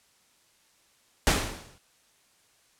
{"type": "noise with exponential decay", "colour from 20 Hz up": "pink", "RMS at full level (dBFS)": -19, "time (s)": [1.27, 1.78], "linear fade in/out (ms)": 0, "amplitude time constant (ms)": 110, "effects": ["white hiss -64 dBFS RMS until 2.79 s", "low-pass 10000 Hz 12 dB/octave"]}